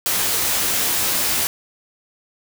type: noise with comb filter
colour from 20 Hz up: white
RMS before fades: -20 dBFS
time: 0.06-1.47 s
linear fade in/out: 0 ms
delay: 15 ms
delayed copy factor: +0.5
effects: none